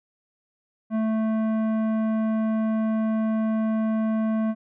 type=tone with tanh clipping; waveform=sine; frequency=220 Hz; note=A3; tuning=in tune; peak=-23 dBFS; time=0.9-4.55 s; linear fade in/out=50 ms; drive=13 dB; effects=none